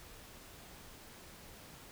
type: silence
effects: pink hiss -54 dBFS RMS until 1.91 s